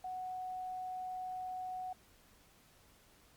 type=tone; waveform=sine; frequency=740 Hz; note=F#5; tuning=in tune; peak=-39 dBFS; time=0.04-1.93 s; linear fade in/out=5 ms; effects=pink hiss -65 dBFS RMS until 3.36 s + Opus 48 kbps